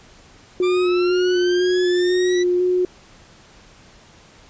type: tone with vibrato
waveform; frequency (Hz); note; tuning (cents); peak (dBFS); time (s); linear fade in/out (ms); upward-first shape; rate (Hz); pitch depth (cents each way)
sine; 360; F#4; -47; -15; 0.6-2.85; 2; square; 2; 14
type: linear sweep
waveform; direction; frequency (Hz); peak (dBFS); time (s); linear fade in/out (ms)
20% pulse; up; 1171 to 1975.5; -21; 0.62-2.44; 20
effects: pink hiss -48 dBFS RMS until 4.49 s + resampled to 16000 Hz